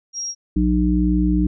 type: tone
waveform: sine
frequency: 5620 Hz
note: F8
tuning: 10 cents sharp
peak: -24 dBFS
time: 0.13-0.35 s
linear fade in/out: 50 ms
type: harmonic tone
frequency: 60.9 Hz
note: B1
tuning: 24 cents flat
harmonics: 1 / 3 / 5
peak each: -19 / -19 / -19 dBFS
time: 0.56-1.47 s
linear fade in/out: 5 ms
effects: none